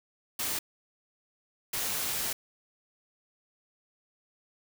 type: noise bursts at uneven times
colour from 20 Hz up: white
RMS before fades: -32 dBFS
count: 2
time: 0.39-0.59 / 1.73-2.33 s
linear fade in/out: 5 ms
effects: none